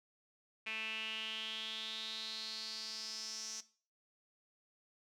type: tone with band-pass filter sweep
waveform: sawtooth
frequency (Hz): 220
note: A3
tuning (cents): 0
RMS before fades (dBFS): -43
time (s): 0.66-3.61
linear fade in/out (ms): 10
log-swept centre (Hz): 2500 to 5900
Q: 6.7
effects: noise-tail reverb RT60 0.4 s tail -17 dB re dry